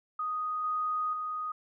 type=tone with level steps; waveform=sine; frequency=1244.5 Hz; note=D#6; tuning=in tune; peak=-30 / -28 / -32 dBFS; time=0.19-1.52 s; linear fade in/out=5 ms; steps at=0.64 / 1.13 s; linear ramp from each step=2 ms; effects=none